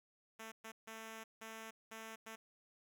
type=tone bursts at uneven times; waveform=5% pulse; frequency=222.6 Hz; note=A3; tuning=20 cents sharp; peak=-37 dBFS; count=6; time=0.39-0.52 / 0.64-0.72 / 0.87-1.24 / 1.41-1.71 / 1.91-2.16 / 2.26-2.36 s; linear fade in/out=10 ms; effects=none